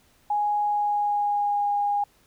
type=tone with pitch glide; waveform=sine; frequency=830 to 817.2 Hz; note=G#5 to G#5; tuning=-1 to -28 cents; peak=-21 dBFS; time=0.3-2.04 s; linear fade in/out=5 ms; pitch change=-27 cents; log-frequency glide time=0.62-1.7 s; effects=pink hiss -61 dBFS RMS until 2.26 s